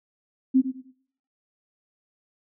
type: tone with echo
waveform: sine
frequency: 261.6 Hz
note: C4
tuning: in tune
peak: -14 dBFS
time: 0.54-0.62 s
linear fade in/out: 20 ms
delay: 100 ms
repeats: 3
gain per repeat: -11 dB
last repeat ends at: 0.92 s
effects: noise-tail reverb RT60 0.6 s tail -19 dB re dry